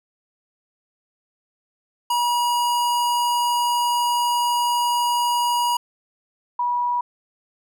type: tone pair in turn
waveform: square / sine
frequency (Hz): 962 / 970.9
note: B5 / B5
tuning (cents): -46 / -30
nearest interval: unison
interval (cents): 16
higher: second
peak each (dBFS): -19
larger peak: neither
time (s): 2.1-5.77 / 6.59-7.01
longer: first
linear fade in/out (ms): 5
effects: none